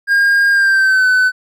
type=tone with pitch glide; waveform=triangle; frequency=1617 to 1508.7 Hz; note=G#6 to F#6; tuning=-47 to +33 cents; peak=-7 dBFS; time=0.07-1.32 s; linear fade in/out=50 ms; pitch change=-120 cents; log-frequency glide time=0.51-1.07 s; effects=none